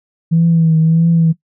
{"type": "tone with vibrato", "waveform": "sine", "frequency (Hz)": 163.4, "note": "E3", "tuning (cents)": -15, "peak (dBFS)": -7, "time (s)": [0.31, 1.33], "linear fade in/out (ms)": 20, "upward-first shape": "triangle", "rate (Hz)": 1.6, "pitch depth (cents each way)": 51, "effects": ["noise-tail reverb RT60 0.1 s tail -19 dB re dry", "tanh soft clip ceiling -3 dBFS"]}